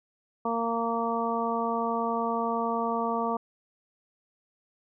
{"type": "harmonic tone", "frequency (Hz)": 230.7, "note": "A#3", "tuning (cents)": -18, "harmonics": [1, 2, 3, 4, 5], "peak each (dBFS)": [-32, -32, -32, -32, -32], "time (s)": [0.45, 3.37], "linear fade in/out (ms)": 5, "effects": []}